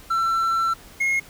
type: tone pair in turn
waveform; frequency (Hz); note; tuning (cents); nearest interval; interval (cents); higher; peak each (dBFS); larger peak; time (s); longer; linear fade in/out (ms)
triangle; 1344 / 2156; E6 / C#7; +33 / -49; minor sixth; 818; second; -17; neither; 0.1-0.74 / 1-1.2; first; 10
effects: pink hiss -46 dBFS RMS until 1.29 s